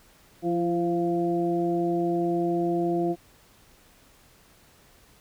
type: harmonic tone with a mistuned harmonic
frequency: 173.2 Hz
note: F3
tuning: 14 cents flat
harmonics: 1 / 2 / 3 / 4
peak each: -30 / -24 / -37 / -30 dBFS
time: 0.42-3.16 s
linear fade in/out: 50 ms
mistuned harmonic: 2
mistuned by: -25 cents
effects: pink hiss -57 dBFS RMS until 5.2 s